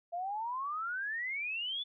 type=exponential sweep; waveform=sine; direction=up; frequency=673 to 3520 Hz; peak=-34 dBFS; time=0.12-1.84 s; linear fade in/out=20 ms; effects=none